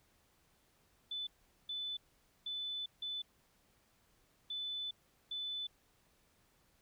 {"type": "tone bursts at uneven times", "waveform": "sine", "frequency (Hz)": 3500, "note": "A7", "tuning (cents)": -10, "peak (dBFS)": -38, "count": 6, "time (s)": [[1.11, 1.27], [1.69, 1.97], [2.46, 2.86], [3.02, 3.22], [4.5, 4.91], [5.31, 5.67]], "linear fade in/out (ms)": 5, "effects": ["pink hiss -72 dBFS RMS until 6.81 s"]}